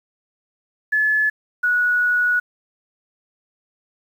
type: tone pair in turn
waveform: sine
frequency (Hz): 1720 / 1464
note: A6 / F#6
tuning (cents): -40 / -19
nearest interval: minor third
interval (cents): 279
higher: first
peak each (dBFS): -15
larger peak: neither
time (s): 0.92-1.3 / 1.63-2.4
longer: second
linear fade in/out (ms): 10
effects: 8-bit